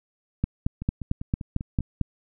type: two click trains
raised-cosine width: 5 ms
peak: -20 / -10 dBFS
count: 6 / 8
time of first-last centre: 0.82-1.806 / 0.44-2.013 s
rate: 5.07 / 4.45 Hz
effects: none